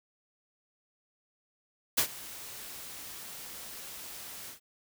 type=noise with ADSR envelope; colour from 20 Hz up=white; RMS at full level=-24 dBFS; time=1.97-4.6 s; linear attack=14 ms; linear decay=82 ms; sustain=-20 dB; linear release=110 ms; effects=none